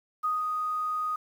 sine tone with ADSR envelope, 1244.5 Hz, D#6, in tune, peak -24 dBFS, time 0.23-1.16 s, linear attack 18 ms, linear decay 170 ms, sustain -3 dB, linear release 5 ms, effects 9-bit

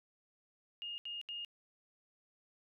sine tone bursts, 2842 Hz, F7, 30 cents sharp, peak -40 dBFS, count 3, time 0.82-1.448 s, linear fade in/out 0 ms, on 160 ms, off 74 ms, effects none

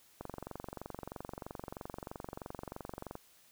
click train, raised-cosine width 1 ms, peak -27 dBFS, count 69, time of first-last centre 0.21-3.154 s, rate 23.1 Hz, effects white hiss -64 dBFS RMS until 3.51 s

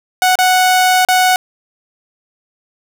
sawtooth tone with dropouts, 739 Hz, F#5, 2 cents flat, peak -5 dBFS, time 0.22-1.36 s, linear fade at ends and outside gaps 1 ms, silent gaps 0.355-0.388 / 1.05-1.086 s, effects none

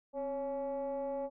sine tone with frequency modulation, 555 Hz, C#5, 2 cents sharp, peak -33 dBFS, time 0.13-1.3 s, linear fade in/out 50 ms, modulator 290 Hz, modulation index 0.7, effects tanh soft clip ceiling -30 dBFS

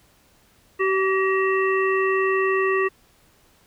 harmonic tone with a mistuned harmonic, 383.3 Hz, G4, 39 cents flat, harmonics 1 / 3 / 5 / 7, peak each -20 / -25 / -25 / -31 dBFS, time 0.79-2.89 s, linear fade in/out 20 ms, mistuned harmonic 5, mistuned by -19 cents, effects pink hiss -58 dBFS RMS until 3.66 s

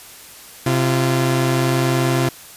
sawtooth tone pair together, 131.22 / 343.3 Hz, C3 / F4, +5 / -30 cents, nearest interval octave + perfect fourth, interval 1665 cents, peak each -13 / -16 dBFS, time 0.66-2.29 s, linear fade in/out 5 ms, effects white hiss -40 dBFS RMS until 2.56 s + resampled to 32000 Hz

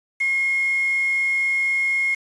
sine tone with quantisation, 2152 Hz, C7, 48 cents sharp, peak -18 dBFS, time 0.2-2.15 s, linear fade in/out 10 ms, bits 6, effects resampled to 22050 Hz

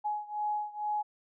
sine beating tone pair, 839 / 841.2 Hz, G#5 / G#5, +17 / +22 cents, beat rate 2.2 Hz, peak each -33 / -35 dBFS, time 0.04-1.03 s, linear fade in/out 20 ms, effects none

